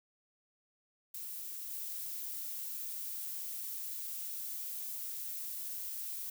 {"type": "noise with level steps", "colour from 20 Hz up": "violet", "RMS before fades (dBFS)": [-43, -41], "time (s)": [1.14, 6.3], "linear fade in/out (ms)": 5, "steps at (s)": 1.71, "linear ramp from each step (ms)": 5, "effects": []}